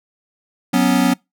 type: chord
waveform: square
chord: F# suspended fourth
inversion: none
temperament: equal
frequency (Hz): 185 / 246.9 / 277.2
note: F#3 / B3 / C#4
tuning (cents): 0 / 0 / 0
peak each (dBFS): -19 / -17 / -18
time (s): 0.73-1.14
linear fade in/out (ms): 10
effects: noise-tail reverb RT60 0.2 s tail -25 dB re dry